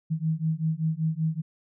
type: beating tone pair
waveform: sine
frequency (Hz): 156.9 / 162.1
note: D#3 / E3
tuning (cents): +15 / -29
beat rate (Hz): 5.2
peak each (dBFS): -27 / -27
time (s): 0.1-1.42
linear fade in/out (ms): 20
effects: none